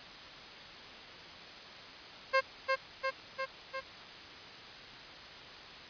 15% pulse tone with echo, 532 Hz, C5, 29 cents sharp, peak -18 dBFS, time 2.33-2.41 s, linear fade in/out 20 ms, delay 350 ms, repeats 4, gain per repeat -3 dB, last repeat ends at 3.81 s, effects white hiss -48 dBFS RMS until 5.89 s + resampled to 11025 Hz

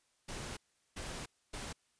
pink noise bursts at uneven times, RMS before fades -43 dBFS, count 3, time 0.28-0.57 / 0.96-1.26 / 1.53-1.73 s, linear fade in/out 10 ms, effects white hiss -75 dBFS RMS until 1.99 s + resampled to 22050 Hz

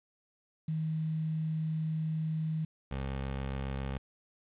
sine / 20% pulse tone pair in turn, 158.1 / 67.26 Hz, D#3 / C2, +28 / +48 cents, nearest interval octave + minor third, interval 1480 cents, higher first, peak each -30 / -29 dBFS, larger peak second, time 0.68-2.65 / 2.91-3.98 s, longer first, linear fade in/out 5 ms, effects resampled to 8000 Hz + 10-bit

